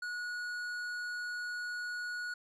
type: tone with tanh clipping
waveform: sine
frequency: 1457 Hz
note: F#6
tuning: 27 cents flat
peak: -38 dBFS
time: 0.02-2.34 s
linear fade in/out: 5 ms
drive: 11 dB
effects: none